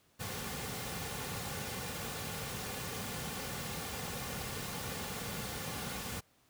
pink noise with comb filter, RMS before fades -40 dBFS, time 0.19-6.21 s, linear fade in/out 20 ms, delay 3.1 ms, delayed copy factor -0.5, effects pink hiss -69 dBFS RMS until 6.49 s + high-pass 60 Hz 12 dB/octave

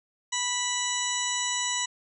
harmonic tone, 984 Hz, B5, 7 cents flat, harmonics 1 / 2 / 3 / 4 / 6 / 7 / 8, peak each -34 / -34 / -34 / -34 / -34 / -34 / -34 dBFS, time 0.32-1.86 s, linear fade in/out 10 ms, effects none

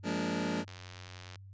sawtooth chord, Bb dominant seventh, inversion second, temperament just, 174.81 / 209.8 / 233.1 / 291.4 Hz, F3 / Ab3 / Bb3 / D4, +2 / +18 / 0 / -13 cents, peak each -33 dBFS, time 0.03-0.65 s, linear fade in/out 50 ms
click train, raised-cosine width 0.2 ms, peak -30 dBFS, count 62, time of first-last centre 0.68-1.357 s, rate 90.1 Hz
effects added 97 Hz sine -48 dBFS peak until 1.53 s + resampled to 16000 Hz

